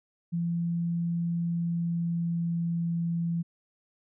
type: tone with pitch glide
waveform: sine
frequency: 170 to 168.73 Hz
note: F3 to E3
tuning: -46 to +41 cents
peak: -26 dBFS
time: 0.32-3.43 s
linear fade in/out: 20 ms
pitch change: -13 cents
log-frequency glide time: 1.44-2.91 s
effects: none